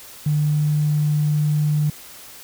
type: tone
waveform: triangle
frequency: 149.9 Hz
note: D3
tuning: 36 cents sharp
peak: -12 dBFS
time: 0.26-1.9 s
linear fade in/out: 5 ms
effects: tanh soft clip ceiling -14 dBFS + white hiss -41 dBFS RMS until 2.43 s